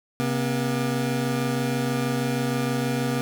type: tone pair together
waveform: 25% pulse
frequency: 133.15 / 240 Hz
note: C3 / B3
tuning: +31 / -49 cents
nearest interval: minor seventh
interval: 1020 cents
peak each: -22 dBFS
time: 0.2-3.21 s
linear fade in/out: 0 ms
effects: none